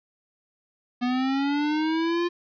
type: linear sweep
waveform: square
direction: up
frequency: 243.1 to 350.9 Hz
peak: -23 dBFS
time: 1.01-2.29 s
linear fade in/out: 20 ms
effects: resampled to 11025 Hz + 9-bit